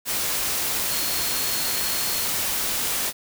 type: tone in noise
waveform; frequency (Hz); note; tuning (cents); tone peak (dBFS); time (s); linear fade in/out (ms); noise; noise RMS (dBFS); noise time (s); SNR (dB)
sine; 4294; C8; +44; -32; 0.87-2.27; 50; white; -25; 0.05-3.13; -10
effects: none